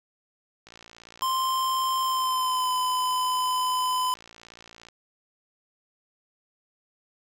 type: click train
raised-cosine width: 0.2 ms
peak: -29 dBFS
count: 243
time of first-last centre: 0.67-4.886 s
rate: 57.4 Hz
type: tone with pitch glide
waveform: square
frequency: 1046.5 to 1011.4 Hz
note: C6 to B5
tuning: 0 to +41 cents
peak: -24 dBFS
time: 1.22-4.14 s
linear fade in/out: 0 ms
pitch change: -59 cents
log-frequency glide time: 2.02-2.71 s
effects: none